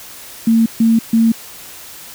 sine tone bursts, 226.8 Hz, A#3, 47 cents flat, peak -8 dBFS, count 3, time 0.47-1.32 s, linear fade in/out 5 ms, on 190 ms, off 140 ms, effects white hiss -35 dBFS RMS until 2.14 s

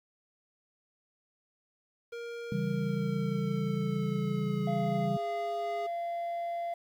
square tone with pitch glide, 469.5 to 411.1 Hz, A#4 to G#4, +12 to -18 cents, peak -38 dBFS, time 2.12-5.87 s, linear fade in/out 10 ms, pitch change -230 cents, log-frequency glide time 2.63-5.15 s
sine chord, C# diminished, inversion none, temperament equal, 138.59 / 164.81 / 196 Hz, C#3 / E3 / G3, 0 / 0 / 0 cents, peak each -34 / -34 / -32 dBFS, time 2.52-5.17 s, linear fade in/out 2 ms
triangle tone, 686 Hz, F5, 31 cents flat, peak -30 dBFS, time 4.67-6.74 s, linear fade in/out 5 ms
effects low-pass 4000 Hz 12 dB/octave + 10-bit

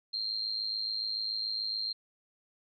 sine tone with amplitude modulation, 4186 Hz, C8, in tune, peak -28 dBFS, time 0.13-1.93 s, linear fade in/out 10 ms, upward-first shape sine, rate 107 Hz, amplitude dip 75%, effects none

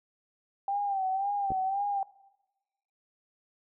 sine tone with vibrato, 784 Hz, G5, in tune, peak -27 dBFS, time 0.68-2.03 s, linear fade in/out 2 ms, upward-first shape sine, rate 1.9 Hz, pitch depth 70 cents each way
clicks, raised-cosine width 2 ms, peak -24 dBFS, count 2, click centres 1.505 / 1.519 s
effects noise-tail reverb RT60 1.0 s tail -20 dB re dry

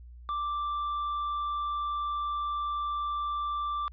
sine tone with tanh clipping, 1174.7 Hz, D6, in tune, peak -30 dBFS, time 0.29-3.88 s, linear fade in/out 0 ms, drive 4 dB, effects added 60 Hz sine -45 dBFS peak until 3.92 s + resampled to 11025 Hz

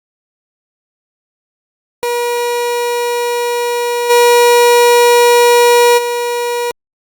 30% pulse tone with level steps, 480 Hz, B4, 49 cents flat, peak -11 / -3 / -12 dBFS, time 2.03-6.71 s, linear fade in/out 0 ms, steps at 4.09 / 5.97 s, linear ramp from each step 20 ms, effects Opus 48 kbps

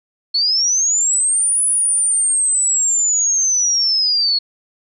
sine linear two-way sweep, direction up then down, 4320 to 9956 to 4320 Hz, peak -13 dBFS, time 0.34-4.39 s, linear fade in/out 10 ms, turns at 1.63 s, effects none

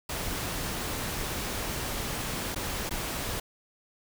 pink noise with dropouts, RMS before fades -33 dBFS, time 0.09-3.4 s, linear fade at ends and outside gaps 5 ms, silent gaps 2.547-2.559 / 2.894-2.908 s, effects none

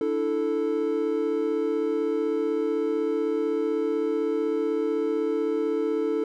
triangle chord, D suspended second, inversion none, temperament equal, 293.7 / 329.6 / 440 Hz, D4 / E4 / A4, 0 / 0 / 0 cents, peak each -28 / -27 / -23 dBFS, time 0.01-6.24 s, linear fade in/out 2 ms, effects none

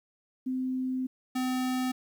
sine / square tone pair in turn, 257.9 / 255.5 Hz, C4 / C4, -25 / -41 cents, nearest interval unison, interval 16 cents, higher first, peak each -28 dBFS, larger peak neither, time 0.46-1.07 / 1.35-1.92 s, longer first, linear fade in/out 10 ms, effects 11-bit

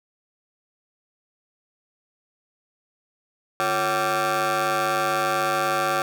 20% pulse ring-modulated tone, 203.1 Hz, G#3, 38 cents flat, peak -13 dBFS, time 3.6-6.02 s, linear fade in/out 0 ms, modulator 962 Hz, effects none

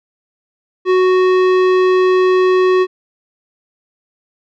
sine tone with tanh clipping, 370 Hz, F#4, in tune, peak -11 dBFS, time 0.85-2.87 s, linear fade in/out 50 ms, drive 16 dB, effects none

